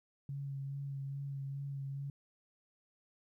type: tone with vibrato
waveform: sine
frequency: 138.59 Hz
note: C#3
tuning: in tune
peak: -38 dBFS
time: 0.29-2.1 s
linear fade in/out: 2 ms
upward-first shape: sine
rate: 2.4 Hz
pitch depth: 20 cents each way
effects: 13-bit